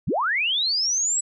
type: linear sweep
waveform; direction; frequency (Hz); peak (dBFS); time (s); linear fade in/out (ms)
sine; up; 69 to 7902; -20; 0.07-1.21; 10
effects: none